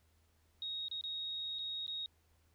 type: tone with dropouts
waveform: sine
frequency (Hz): 3759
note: A#7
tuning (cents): +14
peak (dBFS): -38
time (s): 0.62-2.06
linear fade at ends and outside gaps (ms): 1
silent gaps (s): 0.883-0.913 / 1.011-1.038 / 1.587-1.591 / 1.865-1.879
effects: added 80 Hz sine -70 dBFS peak until 2.54 s + pink hiss -75 dBFS RMS until 2.54 s